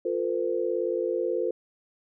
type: tone cluster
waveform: sine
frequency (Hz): 351.6 / 450.6 / 509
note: F4 / A4 / C5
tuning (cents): +12 / +41 / -48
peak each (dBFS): -29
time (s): 0.05-1.51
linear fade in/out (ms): 5
effects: none